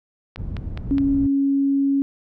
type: click train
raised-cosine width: 0.3 ms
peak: -18 dBFS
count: 4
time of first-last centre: 0.36-0.982 s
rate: 4.82 Hz
type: low-pass noise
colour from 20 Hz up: white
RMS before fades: -29 dBFS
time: 0.37-1.28 s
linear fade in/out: 20 ms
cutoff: 100 Hz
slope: 12 dB/octave
type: tone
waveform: sine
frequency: 276.6 Hz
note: C#4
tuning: 4 cents flat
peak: -16 dBFS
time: 0.91-2.02 s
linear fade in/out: 0 ms
effects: none